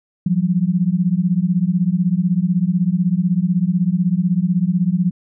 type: beating tone pair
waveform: sine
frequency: 171 / 187 Hz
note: F3 / F#3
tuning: -36 / +19 cents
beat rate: 16 Hz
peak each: -17 dBFS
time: 0.26-5.11 s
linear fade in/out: 5 ms
effects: none